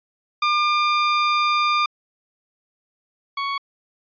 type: tone pair in turn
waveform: sawtooth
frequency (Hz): 1200 / 1114.3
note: D6 / C#6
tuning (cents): +37 / +9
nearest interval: minor second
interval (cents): 128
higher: first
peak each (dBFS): -13 / -19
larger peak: first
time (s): 0.42-1.86 / 3.37-3.58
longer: first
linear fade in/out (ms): 5
effects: resampled to 11025 Hz